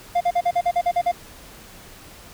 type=tone bursts; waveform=triangle; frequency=701 Hz; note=F5; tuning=6 cents sharp; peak=-14 dBFS; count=10; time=0.15-1.117 s; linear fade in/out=10 ms; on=58 ms; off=43 ms; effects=pink hiss -44 dBFS RMS until 2.33 s